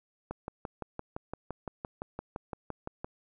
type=click train; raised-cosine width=1 ms; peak=-22 dBFS; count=17; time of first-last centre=0.31-3.045 s; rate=5.85 Hz; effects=none